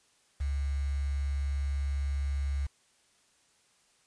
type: tone with quantisation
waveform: sine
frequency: 69.9 Hz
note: C#2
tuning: 15 cents sharp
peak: -28 dBFS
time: 0.4-2.67 s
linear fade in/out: 10 ms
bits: 8
effects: white hiss -67 dBFS RMS until 4.06 s + resampled to 22050 Hz